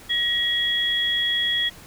sine tone pair together, 1905 / 3323 Hz, A#6 / G#7, +37 / 0 cents, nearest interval minor seventh, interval 963 cents, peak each -25 / -21 dBFS, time 0.09-1.7 s, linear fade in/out 20 ms, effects pink hiss -45 dBFS RMS until 1.86 s

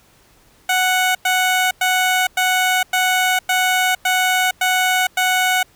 15% pulse tone bursts, 740 Hz, F#5, in tune, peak -8 dBFS, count 9, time 0.69-5.63 s, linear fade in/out 5 ms, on 460 ms, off 100 ms, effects pink hiss -53 dBFS RMS until 5.75 s

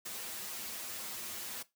white noise with comb filter, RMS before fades -42 dBFS, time 0.05-1.63 s, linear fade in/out 10 ms, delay 6.9 ms, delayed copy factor -0.9, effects noise-tail reverb RT60 0.2 s tail -18 dB re dry + high-pass 100 Hz 12 dB/octave

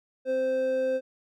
triangle tone pair together, 261.6 / 520.5 Hz, C4 / C5, 0 / -9 cents, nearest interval octave, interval 1191 cents, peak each -34 / -22 dBFS, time 0.25-1.01 s, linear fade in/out 50 ms, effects none

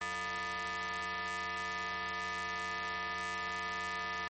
sawtooth ring-modulated tone, 261.6 Hz, C4, in tune, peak -29 dBFS, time 0.01-4.28 s, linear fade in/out 5 ms, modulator 1490 Hz, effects MP3 32 kbps

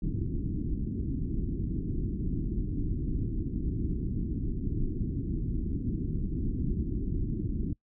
pink low-pass noise, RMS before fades -31 dBFS, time 0.02-7.73 s, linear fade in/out 5 ms, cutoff 340 Hz, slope 48 dB/octave, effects noise-tail reverb RT60 0.1 s tail -24 dB re dry

